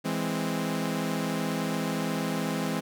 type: chord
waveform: sawtooth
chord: E augmented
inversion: none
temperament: equal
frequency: 164.81 / 207.7 / 261.6 Hz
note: E3 / G#3 / B#3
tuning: 0 / 0 / 0 cents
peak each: -28 dBFS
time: 0.04-2.81 s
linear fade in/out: 20 ms
effects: none